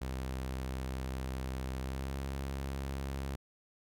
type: tone with pitch glide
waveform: sawtooth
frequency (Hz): 65.2 to 67.85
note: C2 to C#2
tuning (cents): -5 to -36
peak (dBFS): -32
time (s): 0.01-3.36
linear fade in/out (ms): 10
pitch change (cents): +69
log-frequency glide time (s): 1.79-2.16
effects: none